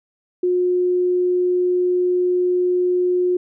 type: tone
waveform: sine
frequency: 360 Hz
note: F#4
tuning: 47 cents flat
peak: -15 dBFS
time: 0.43-3.37 s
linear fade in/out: 5 ms
effects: none